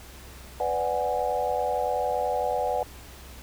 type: chord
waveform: sine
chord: G# half-diminished seventh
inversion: first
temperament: equal with one note detuned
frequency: 499.9 / 587.3 / 740 / 830.6 Hz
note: B4 / D5 / F#5 / G#5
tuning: +21 / 0 / 0 / 0 cents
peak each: -29 / -30 / -28 / -31 dBFS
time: 0.6-2.83 s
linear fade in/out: 2 ms
effects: added 64 Hz sine -46 dBFS peak until 3.42 s + pink hiss -47 dBFS RMS until 3.42 s